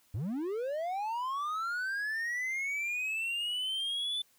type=linear sweep; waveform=triangle; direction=up; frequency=85.6 to 3520 Hz; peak=-30 dBFS; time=0.14-4.22 s; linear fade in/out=5 ms; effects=white hiss -67 dBFS RMS until 4.38 s